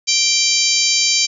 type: harmonic tone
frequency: 784 Hz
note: G5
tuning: in tune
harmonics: 3 / 4 / 5 / 6 / 7 / 8 / 9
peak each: -22 / -23 / -23 / -18 / -21 / -20 / -22 dBFS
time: 0.07-1.27 s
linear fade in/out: 20 ms
effects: none